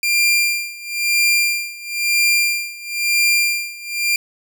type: tone with tremolo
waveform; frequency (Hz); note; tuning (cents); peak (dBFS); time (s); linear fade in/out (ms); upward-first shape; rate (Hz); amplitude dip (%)
sawtooth; 2387; D7; +28; -9; 0.03-4.16; 2; sine; 1; 90
effects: none